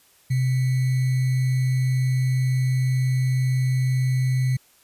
sine tone with sample-and-hold, 129 Hz, C3, 24 cents flat, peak -18 dBFS, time 0.3-4.57 s, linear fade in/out 10 ms, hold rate 2100 Hz, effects white hiss -57 dBFS RMS until 4.83 s + resampled to 32000 Hz

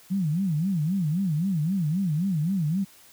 sine tone with vibrato, 171.6 Hz, F3, 30 cents flat, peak -22 dBFS, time 0.1-2.85 s, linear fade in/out 20 ms, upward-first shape sine, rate 3.8 Hz, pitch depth 260 cents each way, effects white hiss -53 dBFS RMS until 3.12 s

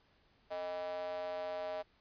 square tone with high-pass filter, 89.2 Hz, F2, 37 cents sharp, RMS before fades -40 dBFS, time 0.5-1.83 s, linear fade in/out 20 ms, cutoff 640 Hz, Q 6, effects pink hiss -70 dBFS RMS until 2 s + resampled to 11025 Hz

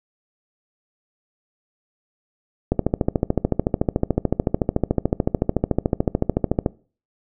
click train, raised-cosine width 2 ms, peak -4 dBFS, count 55, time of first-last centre 2.72-6.662 s, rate 13.7 Hz, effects noise-tail reverb RT60 0.4 s tail -22 dB re dry

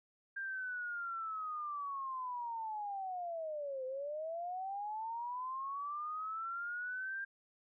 sine linear two-way sweep, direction down then up, 1600 to 510 to 1600 Hz, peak -38 dBFS, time 0.36-7.25 s, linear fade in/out 10 ms, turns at 3.85 s, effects none

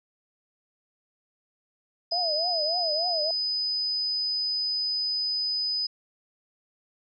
sine tone, 5000 Hz, D#8, 8 cents sharp, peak -25 dBFS, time 2.11-5.87 s, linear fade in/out 10 ms
sine tone with vibrato, 659.3 Hz, E5, in tune, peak -28 dBFS, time 2.12-3.31 s, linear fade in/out 2 ms, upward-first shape triangle, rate 3.4 Hz, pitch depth 190 cents each way
effects none

